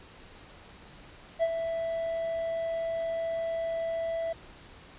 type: tone with ADSR envelope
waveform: triangle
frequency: 661 Hz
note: E5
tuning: 5 cents sharp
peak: -19 dBFS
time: 1.39-4.33 s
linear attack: 38 ms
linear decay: 48 ms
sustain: -8 dB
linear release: 8 ms
effects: pink hiss -51 dBFS RMS until 4.98 s + resampled to 8000 Hz